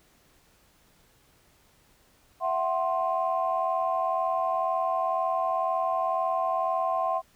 sine tone cluster, 664 / 746 / 1052 Hz, E5 / F#5 / C6, +12 / +14 / +9 cents, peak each -28 dBFS, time 2.4-7.22 s, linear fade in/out 50 ms, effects tanh soft clip ceiling -15 dBFS + pink hiss -62 dBFS RMS until 7.35 s

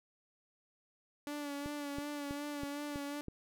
sawtooth tone with vibrato, 288.6 Hz, D4, 30 cents flat, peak -35 dBFS, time 1.27-3.21 s, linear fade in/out 0 ms, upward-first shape sine, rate 2.7 Hz, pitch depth 33 cents each way
click train, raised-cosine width 3 ms, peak -30 dBFS, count 6, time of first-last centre 1.66-3.283 s, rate 3.08 Hz
effects none

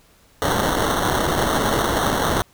blue noise with sample-and-hold, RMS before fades -20 dBFS, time 0.42-2.42 s, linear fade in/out 0 ms, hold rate 2450 Hz, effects pink hiss -55 dBFS RMS until 2.53 s

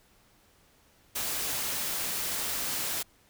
white noise, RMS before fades -32 dBFS, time 1.15-3.03 s, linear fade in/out 10 ms, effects pink hiss -63 dBFS RMS until 3.29 s

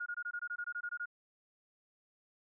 sine tone bursts, 1432 Hz, F6, 43 cents sharp, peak -36 dBFS, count 13, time 0-1.058 s, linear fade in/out 10 ms, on 62 ms, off 21 ms, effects none

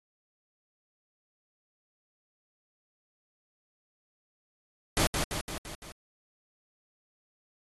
pink noise with echo, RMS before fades -26 dBFS, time 4.97-5.07 s, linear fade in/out 0 ms, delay 170 ms, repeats 5, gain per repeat -4 dB, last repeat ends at 5.92 s, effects AAC 32 kbps

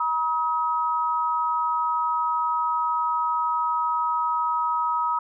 sine tone pair together, 958 / 1270.7 Hz, A#5 / D#6, +47 / +36 cents, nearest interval perfect fourth, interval 489 cents, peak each -24 dBFS, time 0-5.19 s, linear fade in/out 5 ms, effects none

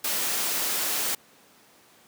white noise, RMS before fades -27 dBFS, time 0.04-1.15 s, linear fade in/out 5 ms, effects pink hiss -56 dBFS RMS until 2.07 s + high-pass 200 Hz 12 dB/octave

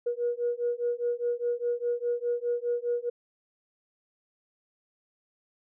sine beating tone pair, 477.7 / 482.6 Hz, A#4 / B4, +42 / -40 cents, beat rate 4.9 Hz, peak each -29 dBFS, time 0.06-3.1 s, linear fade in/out 10 ms, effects tanh soft clip ceiling -19 dBFS

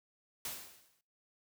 white noise with exponential decay, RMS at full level -38 dBFS, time 0.45-1.01 s, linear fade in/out 2 ms, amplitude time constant 120 ms, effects noise-tail reverb RT60 0.4 s tail -21 dB re dry

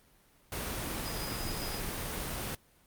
sine tone in noise, 4978 Hz, D#8, in tune, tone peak -42 dBFS, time 1.05-1.8 s, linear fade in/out 2 ms, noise pink, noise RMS -36 dBFS, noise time 0.52-2.55 s, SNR -9 dB, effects pink hiss -64 dBFS RMS until 2.86 s + Opus 32 kbps

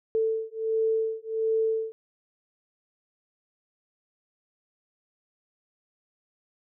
sine beating tone pair, 443.5 / 444.9 Hz, A4 / A4, +14 / +19 cents, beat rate 1.4 Hz, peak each -27 dBFS, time 0.15-1.92 s, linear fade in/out 0 ms, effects none

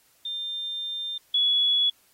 sine tone pair in turn, 3600 / 3385 Hz, A7 / G#7, +39 / +32 cents, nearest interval minor second, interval 107 cents, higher first, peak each -29 / -19 dBFS, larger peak second, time 0.25-1.18 / 1.34-1.9 s, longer first, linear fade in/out 5 ms, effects white hiss -62 dBFS RMS until 2.13 s + AAC 48 kbps

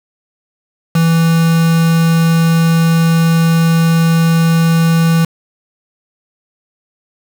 triangle tone with quantisation, 164.81 Hz, E3, in tune, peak -6 dBFS, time 0.95-5.25 s, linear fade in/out 5 ms, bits 3, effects none

